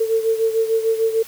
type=beating tone pair; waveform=sine; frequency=446.7 / 453.4 Hz; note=A4 / A#4; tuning=+26 / -48 cents; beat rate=6.7 Hz; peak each=-17 / -22 dBFS; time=0-1.23 s; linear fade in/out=10 ms; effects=white hiss -40 dBFS RMS until 1.27 s